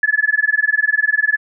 sine tone with tremolo, 1716 Hz, A6, 44 cents flat, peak -9 dBFS, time 0.03-1.37 s, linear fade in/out 2 ms, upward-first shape sine, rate 20 Hz, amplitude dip 100%, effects none

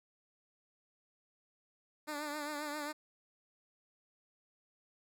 10% pulse tone with vibrato, 296.7 Hz, D4, 18 cents sharp, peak -30 dBFS, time 2.07-2.93 s, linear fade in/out 20 ms, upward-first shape triangle, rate 7.5 Hz, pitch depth 62 cents each way, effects none

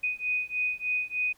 sine beating tone pair, 2489 / 2492.3 Hz, D#7 / D#7, 0 / +2 cents, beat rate 3.3 Hz, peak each -30 dBFS, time 0.03-1.33 s, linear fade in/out 10 ms, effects pink hiss -62 dBFS RMS until 1.37 s

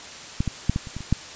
clicks, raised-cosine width 5 ms, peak -9 / -12 / -6 / -11 / -24 / -19 / -23 / -6 dBFS, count 8, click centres 0.405 / 0.477 / 0.696 / 0.761 / 0.872 / 0.966 / 1.006 / 1.126 s, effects white hiss -39 dBFS RMS until 1.35 s + resampled to 16000 Hz

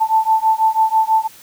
sine beating tone pair, 880 / 886.1 Hz, A5 / A5, 0 / +12 cents, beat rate 6.1 Hz, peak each -15 dBFS, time 0-1.28 s, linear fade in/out 20 ms, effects white hiss -43 dBFS RMS until 1.42 s

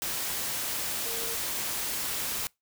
sine tone in noise, 460 Hz, A#4, 23 cents flat, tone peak -39 dBFS, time 1.06-1.35 s, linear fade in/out 0 ms, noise white, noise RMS -32 dBFS, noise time 0.02-2.47 s, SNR -10 dB, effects noise-tail reverb RT60 0.2 s tail -25 dB re dry

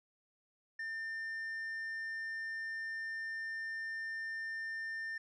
sine tone with tanh clipping, 1800 Hz, A6, 39 cents sharp, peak -39 dBFS, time 0.79-5.18 s, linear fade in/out 5 ms, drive 4 dB, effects none

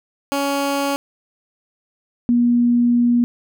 15% pulse / sine tone pair in turn, 280 / 240.1 Hz, C#4 / B3, +18 / -49 cents, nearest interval minor third, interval 267 cents, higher first, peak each -12 dBFS, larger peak neither, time 0.32-0.96 / 2.29-3.24 s, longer second, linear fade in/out 0 ms, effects none

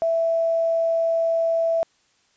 sine tone with quantisation, 661 Hz, E5, 5 cents sharp, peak -18 dBFS, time 0.02-1.83 s, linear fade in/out 0 ms, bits 8, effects white hiss -63 dBFS RMS until 2.36 s + resampled to 16000 Hz

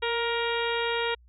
harmonic tone with a mistuned harmonic, 470 Hz, A#4, 14 cents sharp, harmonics 1 / 2 / 3 / 4 / 5 / 6 / 7 / 8, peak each -29 / -32 / -34 / -35 / -36 / -37 / -37 / -38 dBFS, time 0.02-1.15 s, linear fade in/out 10 ms, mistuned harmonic 1, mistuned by -18 cents, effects added 60 Hz sine -53 dBFS peak until 1.28 s

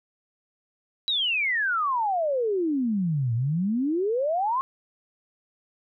sine exponential two-way sweep, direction down then up, 3951 to 111.6 to 1095 Hz, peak -22 dBFS, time 1.08-4.61 s, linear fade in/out 0 ms, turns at 3.34 s, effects none

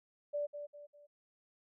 sine tone with echo, 584 Hz, D5, 10 cents flat, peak -33 dBFS, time 0.33-0.47 s, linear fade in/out 20 ms, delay 200 ms, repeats 3, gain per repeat -8 dB, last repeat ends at 1.07 s, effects none

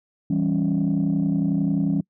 sine chord, C# diminished, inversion first, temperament equal, 164.81 / 196 / 277.2 Hz, E3 / G3 / C#4, 0 / 0 / 0 cents, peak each -22 dBFS, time 0.3-2.01 s, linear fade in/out 5 ms, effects noise-tail reverb RT60 0.1 s tail -26 dB re dry + tanh soft clip ceiling -14 dBFS

